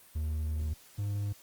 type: tone pair in turn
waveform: triangle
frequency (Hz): 77 / 101.84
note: D#2 / G#2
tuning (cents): -17 / -33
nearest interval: perfect fourth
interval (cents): 484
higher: second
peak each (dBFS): -28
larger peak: neither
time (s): 0.15-0.74 / 0.98-1.33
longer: first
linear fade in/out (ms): 10
effects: white hiss -57 dBFS RMS until 1.42 s + Opus 32 kbps